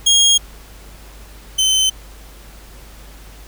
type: tone pair in turn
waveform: 25% pulse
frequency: 3265 / 3070 Hz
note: G#7 / G7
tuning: -30 / -37 cents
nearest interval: minor second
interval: 107 cents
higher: first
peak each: -6 / -9 dBFS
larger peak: first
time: 0.06-0.38 / 1.58-1.9 s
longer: neither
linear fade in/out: 10 ms
effects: added 50 Hz sine -38 dBFS peak until 3.47 s + pink hiss -43 dBFS RMS until 3.47 s